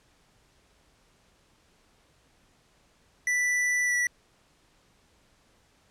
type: tone with pitch glide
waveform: square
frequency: 1975.5 to 1949.4 Hz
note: B6 to B6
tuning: 0 to -23 cents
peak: -24 dBFS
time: 3.27-4.07 s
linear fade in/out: 2 ms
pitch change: -23 cents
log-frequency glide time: 3.84-3.95 s
effects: pink hiss -64 dBFS RMS until 5.9 s + low-pass 9000 Hz 12 dB/octave